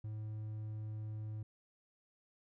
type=tone; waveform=triangle; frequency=107.8 Hz; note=A2; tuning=35 cents flat; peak=-38 dBFS; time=0.04-1.43 s; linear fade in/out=5 ms; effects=none